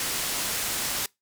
white low-pass noise, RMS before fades -29 dBFS, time 0-1.06 s, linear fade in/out 2 ms, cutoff 12000 Hz, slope 12 dB/octave, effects noise-tail reverb RT60 0.2 s tail -24 dB re dry

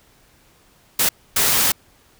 white noise bursts at uneven times, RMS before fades -17 dBFS, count 2, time 0.99-1.09 / 1.36-1.72 s, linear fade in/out 5 ms, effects pink hiss -55 dBFS RMS until 2.19 s

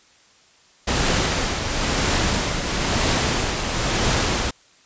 pink noise with tremolo, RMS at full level -19 dBFS, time 0.87-4.51 s, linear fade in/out 10 ms, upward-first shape triangle, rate 1 Hz, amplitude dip 50%, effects white hiss -54 dBFS RMS until 4.85 s + resampled to 16000 Hz

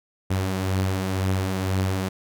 sawtooth beating tone pair, 93.1 / 95.1 Hz, F#2 / F#2, +11 / +48 cents, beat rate 2 Hz, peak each -26 / -19 dBFS, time 0.3-2.09 s, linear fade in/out 10 ms, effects none

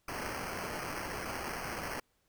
violet noise with sample-and-hold, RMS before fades -39 dBFS, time 0.08-2 s, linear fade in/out 5 ms, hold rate 3675 Hz, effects pink hiss -75 dBFS RMS until 2.28 s

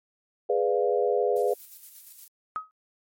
sine chord, G# diminished seventh, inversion none, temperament equal, 415.3 / 493.9 / 587.3 / 698.5 Hz, G#4 / B4 / D5 / F5, 0 / 0 / 0 / 0 cents, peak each -25 / -25 / -30 / -30 dBFS, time 0.49-1.54 s, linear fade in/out 10 ms
violet noise with tremolo, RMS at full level -44 dBFS, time 1.36-2.28 s, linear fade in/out 2 ms, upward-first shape square, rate 8.5 Hz, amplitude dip 40%
sine tone with exponential decay, 1266 Hz, D#6, 30 cents sharp, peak -24 dBFS, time 2.56-2.71 s, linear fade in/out 0 ms, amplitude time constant 31 ms
effects MP3 64 kbps

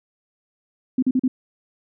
sine tone bursts, 257 Hz, C4, 31 cents flat, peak -15 dBFS, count 4, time 0.98-1.28 s, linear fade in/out 5 ms, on 45 ms, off 40 ms, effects none

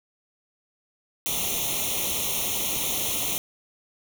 white noise with comb filter, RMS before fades -27 dBFS, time 1.26-3.38 s, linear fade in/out 0 ms, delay 0.31 ms, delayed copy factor +0.95, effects none

